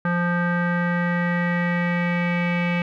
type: tone with low-pass filter sweep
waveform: square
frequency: 174.3 Hz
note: F3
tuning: 3 cents flat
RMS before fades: -22 dBFS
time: 0.05-2.82 s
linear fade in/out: 2 ms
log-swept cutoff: 1500 to 2400 Hz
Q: 5.1
effects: none